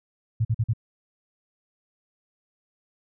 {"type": "tone bursts", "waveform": "sine", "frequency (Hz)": 112.4, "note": "A2", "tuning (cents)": 37, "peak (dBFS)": -19, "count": 4, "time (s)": [0.4, 0.735], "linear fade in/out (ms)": 10, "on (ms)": 50, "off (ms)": 45, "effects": []}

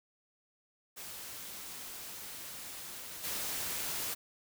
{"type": "noise with level steps", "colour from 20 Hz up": "white", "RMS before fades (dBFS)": [-45, -37], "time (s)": [0.96, 4.15], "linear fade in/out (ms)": 20, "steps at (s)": 3.23, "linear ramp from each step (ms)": 20, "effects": []}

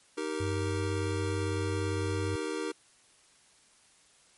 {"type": "chord", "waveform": "square", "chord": "Eb major", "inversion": "none", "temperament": "just", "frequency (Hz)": [311.1, 388.9, 466.7], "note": ["Eb4", "G4", "Bb4"], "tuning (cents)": [0, -14, 2], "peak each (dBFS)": -37, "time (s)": [0.17, 2.72], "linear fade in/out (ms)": 10}
{"type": "tone", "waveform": "sine", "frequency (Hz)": 96.3, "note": "G2", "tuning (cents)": -30, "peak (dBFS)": -31, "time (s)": [0.4, 2.36], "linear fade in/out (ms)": 5}
{"effects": ["white hiss -62 dBFS RMS until 4.37 s", "MP3 48 kbps"]}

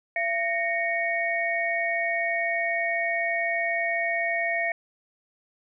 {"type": "tone cluster", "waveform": "sine", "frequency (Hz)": [679, 1855, 2227], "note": ["F5", "A#6", "C#7"], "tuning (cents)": [-49, -9, 7], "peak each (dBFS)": -28, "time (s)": [0.16, 4.72], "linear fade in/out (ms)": 2, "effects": []}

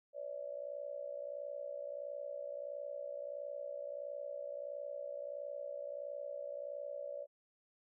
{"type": "tone with amplitude modulation", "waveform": "sine", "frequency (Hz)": 574, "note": "D5", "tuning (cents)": -40, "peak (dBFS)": -37, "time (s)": [0.13, 7.27], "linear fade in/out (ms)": 50, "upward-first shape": "sine", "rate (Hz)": 61.5, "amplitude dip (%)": 85, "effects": []}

